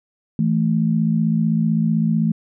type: tone pair together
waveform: sine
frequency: 164.27 / 220 Hz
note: E3 / A3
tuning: -6 / 0 cents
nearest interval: perfect fourth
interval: 506 cents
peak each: -18 dBFS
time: 0.39-2.32 s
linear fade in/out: 2 ms
effects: none